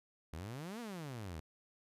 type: exponential two-way sweep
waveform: sawtooth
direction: up then down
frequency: 73.42 to 246.9 to 73.42 Hz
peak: -39 dBFS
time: 0.33-1.4 s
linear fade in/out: 0 ms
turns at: 0.8 s
effects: resampled to 32000 Hz